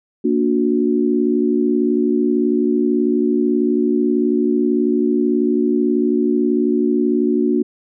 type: chord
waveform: sine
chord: Bb augmented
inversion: none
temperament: just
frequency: 233.1 / 291.4 / 364.2 Hz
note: Bb3 / D4 / F#4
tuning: 0 / -13 / -27 cents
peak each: -18 dBFS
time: 0.24-7.63 s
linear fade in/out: 10 ms
effects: none